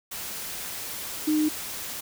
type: tone in noise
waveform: sine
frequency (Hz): 306.3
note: D#4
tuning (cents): -27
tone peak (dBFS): -20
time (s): 1.27-1.49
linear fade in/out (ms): 10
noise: white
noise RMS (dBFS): -35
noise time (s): 0.11-2.01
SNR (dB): +12
effects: none